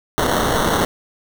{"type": "noise with sample-and-hold", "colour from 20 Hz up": "blue", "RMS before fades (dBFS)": -18, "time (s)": [0.18, 0.85], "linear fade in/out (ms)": 0, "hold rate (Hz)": 2450, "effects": []}